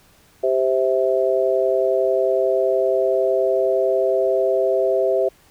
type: chord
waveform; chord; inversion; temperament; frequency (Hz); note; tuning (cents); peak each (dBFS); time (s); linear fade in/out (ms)
sine; C major; second; just; 392.4 / 523.3 / 654.1; G4 / C5 / E5; +2 / 0 / -14; -20; 0.43-5.29; 10
effects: pink hiss -54 dBFS RMS until 5.5 s